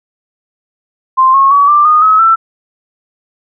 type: tone with pitch steps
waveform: sine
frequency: 1046.5 / 1089.7 / 1134.6 / 1181.5 / 1230.2 / 1281 / 1333.8 Hz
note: C6 / C#6 / C#6 / D6 / D#6 / E6 / E6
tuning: 0 / -30 / +40 / +10 / -20 / -50 / +20 cents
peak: -4 dBFS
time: 1.17-2.36 s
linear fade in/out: 20 ms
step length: 170 ms
effects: none